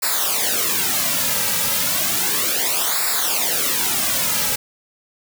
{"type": "noise with flanger", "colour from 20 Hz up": "white", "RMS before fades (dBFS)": -20, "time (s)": [0.02, 4.56], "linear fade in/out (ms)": 10, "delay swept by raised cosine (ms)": [0.32, 2.82], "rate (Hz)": 0.33, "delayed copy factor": -0.85, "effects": []}